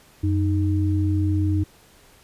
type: tone pair together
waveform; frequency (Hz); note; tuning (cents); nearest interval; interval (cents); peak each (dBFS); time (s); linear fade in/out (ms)
sine; 92.5 / 309.3; F#2 / D#4; 0 / -10; octave + major sixth; 2090; -19 / -24; 0.23-1.64; 10
effects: pink hiss -53 dBFS RMS until 2.23 s + resampled to 32000 Hz